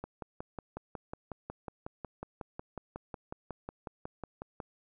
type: click train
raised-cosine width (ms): 1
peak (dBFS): -25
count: 26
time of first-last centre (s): 0.04-4.602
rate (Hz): 5.48
effects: none